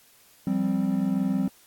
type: chord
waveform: triangle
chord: F suspended second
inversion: none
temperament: equal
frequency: 174.61 / 196 / 261.6 Hz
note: F3 / G3 / C4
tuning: 0 / 0 / 0 cents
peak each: -28 / -23 / -25 dBFS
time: 0.47-1.48 s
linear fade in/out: 2 ms
effects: white hiss -57 dBFS RMS until 1.66 s + AAC 64 kbps